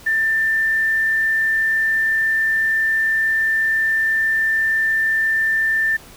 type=tone with quantisation; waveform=sine; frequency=1783 Hz; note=A6; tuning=22 cents sharp; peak=-15 dBFS; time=0.06-5.97 s; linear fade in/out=10 ms; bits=7; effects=pink hiss -43 dBFS RMS until 6.16 s